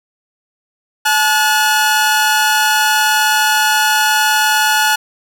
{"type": "tone pair together", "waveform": "sawtooth", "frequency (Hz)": [863, 1451.4], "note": ["A5", "F#6"], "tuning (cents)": [-34, -34], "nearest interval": "major sixth", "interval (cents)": 900, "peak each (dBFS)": -10, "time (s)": [1.05, 4.96], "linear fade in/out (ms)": 10, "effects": []}